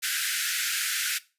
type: high-pass noise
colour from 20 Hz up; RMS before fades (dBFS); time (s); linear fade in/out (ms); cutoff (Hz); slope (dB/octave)
pink; -28; 0.02-1.19; 20; 1400; 96
effects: noise-tail reverb RT60 0.3 s tail -19 dB re dry + resampled to 32000 Hz